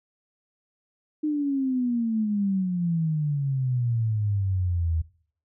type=exponential sweep; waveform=sine; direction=down; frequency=307.6 to 79.2 Hz; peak=-22 dBFS; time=1.23-5.02 s; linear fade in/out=10 ms; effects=noise-tail reverb RT60 0.5 s tail -19 dB re dry